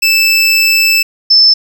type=tone pair in turn; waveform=25% pulse / sine; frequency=2637 / 5274 Hz; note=E7 / E8; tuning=0 / 0 cents; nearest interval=octave; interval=1200 cents; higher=second; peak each=-3 dBFS; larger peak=neither; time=0.02-1.03 / 1.3-1.54 s; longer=first; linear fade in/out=10 ms; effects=7-bit